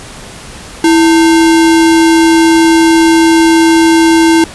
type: tone with sample-and-hold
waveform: sine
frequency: 327.9 Hz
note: E4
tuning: 9 cents flat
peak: -3 dBFS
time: 0.84-4.44 s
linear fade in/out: 2 ms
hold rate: 1225 Hz
effects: pink hiss -29 dBFS RMS until 4.54 s + resampled to 24000 Hz